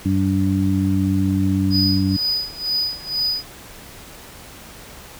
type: harmonic tone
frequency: 96.1 Hz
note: G2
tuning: 34 cents flat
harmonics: 1 / 2 / 3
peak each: -20 / -20 / -20 dBFS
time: 0.05-2.17 s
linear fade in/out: 10 ms
type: tone with tremolo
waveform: triangle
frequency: 4964 Hz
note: D#8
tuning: 5 cents flat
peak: -16 dBFS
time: 1.7-3.44 s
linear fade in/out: 50 ms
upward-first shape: sine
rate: 2.1 Hz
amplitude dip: 90%
effects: pink hiss -40 dBFS RMS until 5.19 s